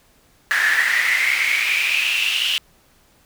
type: noise with high-pass filter sweep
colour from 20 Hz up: brown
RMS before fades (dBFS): -19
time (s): 0.51-2.58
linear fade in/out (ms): 0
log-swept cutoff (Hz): 1700 to 3000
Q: 9.1
effects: pink hiss -56 dBFS RMS until 3.25 s